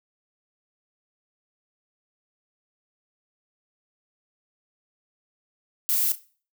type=noise with echo; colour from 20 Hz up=violet; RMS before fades=-23 dBFS; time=5.89-6.12 s; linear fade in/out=0 ms; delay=33 ms; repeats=2; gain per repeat=-14 dB; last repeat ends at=6.186 s; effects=noise-tail reverb RT60 0.4 s tail -18 dB re dry